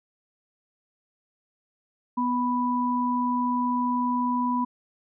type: tone pair together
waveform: sine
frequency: 246.9 / 987.6 Hz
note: B3 / B5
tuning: 0 / 0 cents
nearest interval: 2 octaves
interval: 2400 cents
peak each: -25 dBFS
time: 2.17-4.65 s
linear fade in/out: 10 ms
effects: none